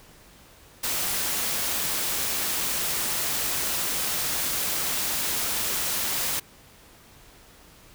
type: noise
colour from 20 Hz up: white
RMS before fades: -27 dBFS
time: 0.83-6.4 s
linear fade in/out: 10 ms
effects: pink hiss -52 dBFS RMS until 7.94 s